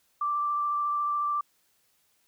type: tone with vibrato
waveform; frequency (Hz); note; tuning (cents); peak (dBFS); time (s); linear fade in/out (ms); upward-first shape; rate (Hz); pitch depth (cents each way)
sine; 1174; D6; -1; -25; 0.21-1.41; 5; sine; 14; 10
effects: white hiss -69 dBFS RMS until 2.27 s